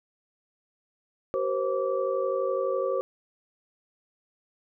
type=tone cluster; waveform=sine; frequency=383.1 / 479.1 / 531 / 1159 Hz; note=G4 / A#4 / C5 / D6; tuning=-40 / +47 / +25 / -23 cents; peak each=-31 / -31 / -27 / -35 dBFS; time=1.34-3.01 s; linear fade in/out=0 ms; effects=none